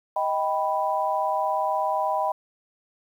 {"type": "chord", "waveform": "sine", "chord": "Eb augmented", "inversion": "none", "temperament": "equal with one note detuned", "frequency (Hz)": [627.3, 784, 987.8], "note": ["Eb5", "G5", "B5"], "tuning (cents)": [14, 0, 0], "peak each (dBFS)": [-27, -26, -26], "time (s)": [0.16, 2.32], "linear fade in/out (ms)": 5, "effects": ["9-bit"]}